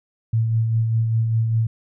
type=tone with tremolo; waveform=sine; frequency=113 Hz; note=A2; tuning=47 cents sharp; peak=-15 dBFS; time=0.33-1.67 s; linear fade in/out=5 ms; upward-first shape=sine; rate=5 Hz; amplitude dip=35%; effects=none